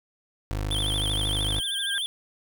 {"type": "tone", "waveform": "25% pulse", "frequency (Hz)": 51.3, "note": "G#1", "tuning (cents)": -21, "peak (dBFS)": -23, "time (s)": [0.51, 1.6], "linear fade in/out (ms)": 0}
{"type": "tone with vibrato", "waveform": "square", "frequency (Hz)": 3322, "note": "G#7", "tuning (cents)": 0, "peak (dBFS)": -27, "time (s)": [0.71, 2.06], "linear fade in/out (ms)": 0, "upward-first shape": "sine", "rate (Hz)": 13, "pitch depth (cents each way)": 120}
{"type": "tone with exponential growth", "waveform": "sine", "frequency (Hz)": 1604, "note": "G6", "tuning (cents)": 39, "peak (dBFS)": -26, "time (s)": [1.24, 1.98], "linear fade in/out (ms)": 0, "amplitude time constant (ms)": 160}
{"effects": []}